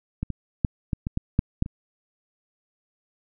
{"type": "clicks", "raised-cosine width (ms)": 5, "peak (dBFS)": [-14, -17, -7, -12, -15, -12, -6, -8, -22], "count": 9, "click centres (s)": [0.23, 0.303, 0.648, 0.932, 1.069, 1.174, 1.391, 1.624, 1.661], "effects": []}